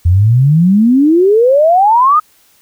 sine exponential sweep, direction up, 83.1 to 1271 Hz, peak -5 dBFS, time 0.05-2.2 s, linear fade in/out 10 ms, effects white hiss -50 dBFS RMS until 2.61 s

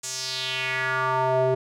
square tone with band-pass filter sweep, 130 Hz, C3, 11 cents flat, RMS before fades -25 dBFS, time 0.03-1.55 s, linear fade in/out 10 ms, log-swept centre 7400 to 490 Hz, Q 3.1, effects none

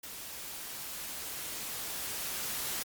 white noise with level ramp, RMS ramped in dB -44 to -35 dBFS, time 0.03-2.83 s, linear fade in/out 5 ms, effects Opus 48 kbps

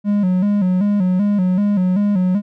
triangle tone with vibrato, 193.7 Hz, G3, 20 cents flat, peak -11 dBFS, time 0.04-2.42 s, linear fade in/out 50 ms, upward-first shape square, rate 2.6 Hz, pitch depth 99 cents each way, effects none

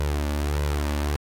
sawtooth tone with flanger, 73.2 Hz, D2, 5 cents flat, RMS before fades -25 dBFS, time 0-1.16 s, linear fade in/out 0 ms, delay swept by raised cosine 2 to 3.5 ms, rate 1.6 Hz, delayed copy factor +0.6, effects AAC 48 kbps

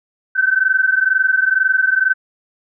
sine tone pair together, 1520.9 / 1543 Hz, F#6 / G6, +47 / -28 cents, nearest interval unison, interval 25 cents, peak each -15 dBFS, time 0.35-2.14 s, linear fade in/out 20 ms, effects none

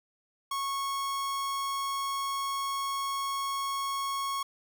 45% pulse tone, 1100 Hz, C#6, 14 cents flat, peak -30 dBFS, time 0.51-4.43 s, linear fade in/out 5 ms, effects none

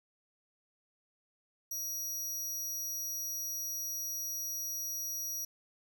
sawtooth tone, 5760 Hz, F#8, 47 cents flat, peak -33 dBFS, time 1.71-5.45 s, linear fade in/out 5 ms, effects none

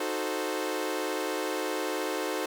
sawtooth chord, D# diminished seventh, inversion none, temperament equal, 311.1 / 370 / 440 / 523.3 Hz, D#4 / F#4 / A4 / C5, 0 / 0 / 0 / 0 cents, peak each -31 dBFS, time 0-2.46 s, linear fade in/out 5 ms, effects none

